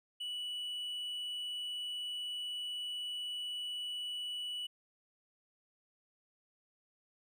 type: tone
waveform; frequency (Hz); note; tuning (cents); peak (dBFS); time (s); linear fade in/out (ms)
triangle; 2952; F#7; -5; -36; 0.2-4.67; 10
effects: none